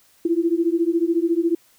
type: beating tone pair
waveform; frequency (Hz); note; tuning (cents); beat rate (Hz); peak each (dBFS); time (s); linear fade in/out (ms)
sine; 329.6 / 343.6; E4 / F4; 0 / -28; 14; -20; 0.25-1.55; 5
effects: white hiss -57 dBFS RMS until 1.78 s